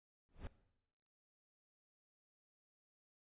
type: noise with exponential growth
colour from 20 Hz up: brown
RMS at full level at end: -41 dBFS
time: 0.29-0.47 s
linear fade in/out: 0 ms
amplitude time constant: 39 ms
effects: noise-tail reverb RT60 0.9 s tail -17 dB re dry + resampled to 8000 Hz